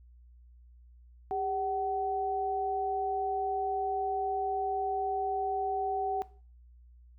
sine tone pair together, 401.2 / 757.4 Hz, G4 / F#5, +40 / +40 cents, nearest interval major seventh, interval 1100 cents, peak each -35 / -31 dBFS, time 1.31-6.22 s, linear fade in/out 0 ms, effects noise-tail reverb RT60 0.4 s tail -17 dB re dry + added 60 Hz sine -53 dBFS peak until 7.18 s

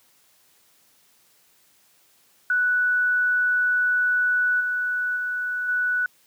sine tone with level steps, 1480 Hz, F#6, in tune, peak -18 / -22 / -24 / -20 dBFS, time 2.5-6.06 s, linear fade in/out 2 ms, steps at 4.6 / 5.16 / 5.68 s, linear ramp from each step 10 ms, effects white hiss -60 dBFS RMS until 6.26 s + high-pass 80 Hz 12 dB/octave

